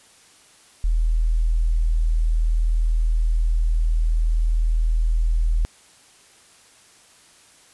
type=tone; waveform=sine; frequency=40.27 Hz; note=E1; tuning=40 cents flat; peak=-16 dBFS; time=0.84-5.65 s; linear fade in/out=0 ms; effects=white hiss -52 dBFS RMS until 7.73 s + resampled to 24000 Hz